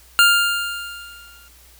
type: tone with exponential decay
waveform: 25% pulse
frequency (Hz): 1400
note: F6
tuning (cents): +4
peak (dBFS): -5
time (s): 0.19-1.48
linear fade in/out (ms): 0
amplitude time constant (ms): 280
effects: added 60 Hz sine -50 dBFS peak until 1.79 s + white hiss -50 dBFS RMS until 1.79 s